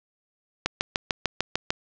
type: click train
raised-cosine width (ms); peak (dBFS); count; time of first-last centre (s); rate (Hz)
0.2; -5; 8; 0.66-1.705; 6.7
effects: low-pass 6000 Hz 12 dB/octave